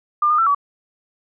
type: tone with pitch steps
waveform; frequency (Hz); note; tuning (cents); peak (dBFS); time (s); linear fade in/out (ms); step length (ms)
sine; 1199 / 1221 / 1338 / 1141; D6 / D#6 / E6 / C#6; +36 / -33 / +25 / +50; -13; 0.22-0.548; 5; 82
effects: none